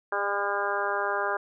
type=harmonic tone with a mistuned harmonic; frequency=202 Hz; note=G#3; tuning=48 cents flat; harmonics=2 / 3 / 4 / 5 / 6 / 7 / 8; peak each=-33 / -33 / -33 / -33 / -33 / -33 / -33 dBFS; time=0.12-1.37 s; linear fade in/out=5 ms; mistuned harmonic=3; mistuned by=-15 cents; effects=none